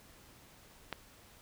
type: click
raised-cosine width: 0.3 ms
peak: -20 dBFS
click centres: 0.927 s
effects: pink hiss -59 dBFS RMS until 1.41 s

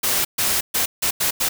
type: noise bursts at uneven times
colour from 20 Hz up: white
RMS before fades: -20 dBFS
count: 6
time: 0.03-0.25 / 0.38-0.61 / 0.74-0.86 / 1.02-1.11 / 1.2-1.31 / 1.4-1.49 s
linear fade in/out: 10 ms
effects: none

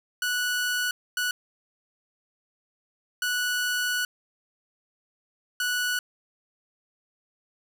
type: tone bursts at uneven times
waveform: sawtooth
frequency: 1475 Hz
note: F#6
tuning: 6 cents flat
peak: -21 dBFS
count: 4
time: 0.22-0.91 / 1.17-1.31 / 3.22-4.05 / 5.6-5.99 s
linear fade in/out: 2 ms
effects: none

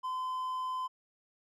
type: tone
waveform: triangle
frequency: 1024 Hz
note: C6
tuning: 38 cents flat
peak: -31 dBFS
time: 0.03-0.88 s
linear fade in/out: 20 ms
effects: none

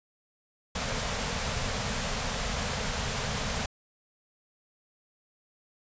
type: band-stop noise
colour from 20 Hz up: pink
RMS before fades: -31 dBFS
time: 0.75-3.66 s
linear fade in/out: 5 ms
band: 260 to 410 Hz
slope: 96 dB/octave
effects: resampled to 16000 Hz

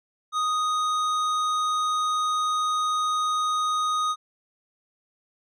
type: tone with hard clipping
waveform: sine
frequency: 1244.5 Hz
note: D#6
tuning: in tune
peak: -24 dBFS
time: 0.32-4.16 s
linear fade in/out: 50 ms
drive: 11 dB
effects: none

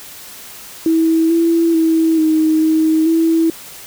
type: tone with pitch steps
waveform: sine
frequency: 324.6 / 333.3 / 323.8 / 314.4 / 316.8 / 327 Hz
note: E4 / E4 / E4 / D#4 / D#4 / E4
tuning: -27 / +19 / -31 / +18 / +31 / -14 cents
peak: -10 dBFS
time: 0.86-3.5 s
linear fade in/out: 2 ms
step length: 440 ms
effects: white hiss -35 dBFS RMS until 3.86 s

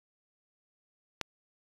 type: click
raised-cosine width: 0.2 ms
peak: -14 dBFS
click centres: 1.213 s
effects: resampled to 24000 Hz

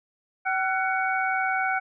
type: tone cluster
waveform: sine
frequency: 762 / 1366 / 1490 / 2241 Hz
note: G5 / F6 / F#6 / C#7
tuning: -49 / -39 / +12 / +18 cents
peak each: -26 / -33 / -27 / -30 dBFS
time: 0.45-1.8 s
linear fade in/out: 20 ms
effects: none

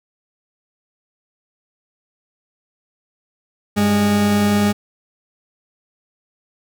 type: tone pair together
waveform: 40% pulse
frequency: 97.9 / 205.7 Hz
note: G2 / G#3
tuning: -2 / -16 cents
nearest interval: octave + minor second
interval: 1286 cents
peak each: -23 / -13 dBFS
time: 3.76-4.73 s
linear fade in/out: 20 ms
effects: none

